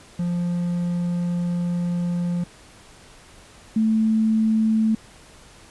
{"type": "tone pair in turn", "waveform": ["triangle", "sine"], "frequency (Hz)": [174.61, 220], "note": ["F3", "A3"], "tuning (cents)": [0, 0], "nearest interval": "major third", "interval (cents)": 400, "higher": "second", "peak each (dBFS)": [-19, -16], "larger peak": "second", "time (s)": [[0.19, 2.44], [3.76, 4.95]], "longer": "first", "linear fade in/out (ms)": 5, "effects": ["pink hiss -48 dBFS RMS until 5.7 s", "resampled to 24000 Hz"]}